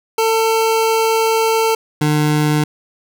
25% pulse tone pair in turn, 447.7 / 150.62 Hz, A4 / D3, +30 / +44 cents, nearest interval octave + perfect fifth, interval 1886 cents, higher first, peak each -9 dBFS, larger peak neither, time 0.18-1.75 / 2.01-2.64 s, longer first, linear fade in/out 5 ms, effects none

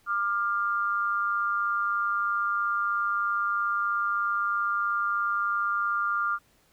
sine tone pair together, 1194.9 / 1398 Hz, D6 / F6, +30 / +1 cents, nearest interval minor third, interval 271 cents, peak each -27 dBFS, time 0.06-6.39 s, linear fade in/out 50 ms, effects pink hiss -64 dBFS RMS until 6.72 s

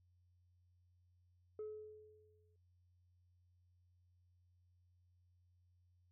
sine tone with exponential decay, 428.1 Hz, A4, 47 cents flat, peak -40 dBFS, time 1.59-2.56 s, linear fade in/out 2 ms, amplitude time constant 210 ms, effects tanh soft clip ceiling -41 dBFS + added 89 Hz sine -70 dBFS peak until 6.11 s

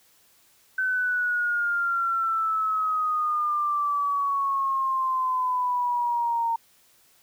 sine exponential sweep, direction down, 1528 to 917 Hz, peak -22 dBFS, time 0.78-6.56 s, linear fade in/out 5 ms, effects white hiss -60 dBFS RMS until 7.22 s

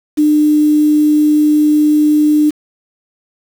sine tone with quantisation, 300.9 Hz, D4, 42 cents sharp, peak -7 dBFS, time 0.17-2.51 s, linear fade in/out 20 ms, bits 5, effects none

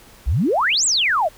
sine exponential two-way sweep, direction up then down, 51.91 to 8190 to 568 Hz, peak -15 dBFS, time 0.26-1.29 s, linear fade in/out 20 ms, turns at 0.85 s, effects pink hiss -47 dBFS RMS until 1.37 s

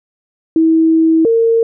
sine tone pair in turn, 323.3 / 457.2 Hz, E4 / A#4, -34 / -34 cents, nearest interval tritone, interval 600 cents, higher second, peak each -7 / -8 dBFS, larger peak first, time 0.56-1.25 / 1.25-1.63 s, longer first, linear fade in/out 2 ms, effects none

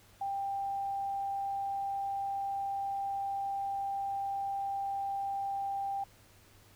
sine tone, 791 Hz, G5, 15 cents sharp, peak -32 dBFS, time 0.21-6.04 s, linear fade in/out 5 ms, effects added 99 Hz sine -62 dBFS peak until 6.75 s + pink hiss -61 dBFS RMS until 6.75 s

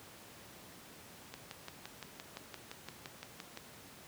click train, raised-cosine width 0.2 ms, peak -26 dBFS, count 14, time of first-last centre 1.34-3.574 s, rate 5.82 Hz, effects pink hiss -54 dBFS RMS until 4.07 s + high-pass 100 Hz 12 dB/octave

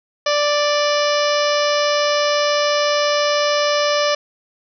harmonic tone with a mistuned harmonic, 587.3 Hz, D5, in tune, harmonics 1 / 2 / 3 / 4 / 5 / 6 / 7 / 8 / 9 / 10, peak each -17 / -22 / -26 / -28 / -27 / -31 / -30 / -30 / -27 / -32 dBFS, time 0.26-4.15 s, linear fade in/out 5 ms, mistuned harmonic 8, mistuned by +35 cents, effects none

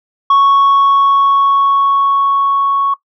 sine tone with level ramp, 1108.7 Hz, C#6, in tune, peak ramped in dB -3 to -10 dBFS, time 0.3-2.94 s, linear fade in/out 5 ms, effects noise-tail reverb RT60 0.1 s tail -18 dB re dry + tanh soft clip ceiling -5 dBFS

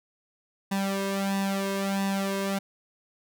sawtooth tone with flanger, 196 Hz, G3, in tune, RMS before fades -28 dBFS, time 0.71-2.59 s, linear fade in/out 10 ms, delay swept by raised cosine 1.1 to 1.9 ms, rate 1.5 Hz, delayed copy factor +0.8, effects none

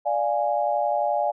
sine chord, D diminished, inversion none, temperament equal, 587.3 / 698.5 / 830.6 Hz, D5 / F5 / Ab5, 0 / 0 / 0 cents, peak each -25 dBFS, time 0.05-1.32 s, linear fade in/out 20 ms, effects none

